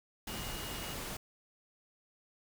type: tone in noise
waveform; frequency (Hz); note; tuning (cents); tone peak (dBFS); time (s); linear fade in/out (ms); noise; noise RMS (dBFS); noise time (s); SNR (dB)
sine; 2874; F7; +49; -48; 0.28-0.94; 5; pink; -41; 0.27-1.17; -10
effects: none